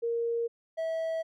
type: tone pair in turn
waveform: sine / triangle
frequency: 466.2 / 650.2 Hz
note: A#4 / E5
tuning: 0 / -24 cents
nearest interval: tritone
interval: 576 cents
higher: second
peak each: -27 dBFS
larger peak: neither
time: 0.02-0.48 / 0.77-1.23 s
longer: neither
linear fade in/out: 20 ms
effects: none